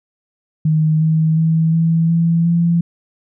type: tone with pitch steps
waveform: sine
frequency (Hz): 156.2 / 158.84 / 161.52 / 164.25 / 167.02 / 169.85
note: D#3 / D#3 / E3 / E3 / E3 / F3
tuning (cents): +7 / +36 / -35 / -6 / +23 / -48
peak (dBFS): -11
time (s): 0.65-2.81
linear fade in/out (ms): 5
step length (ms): 360
effects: none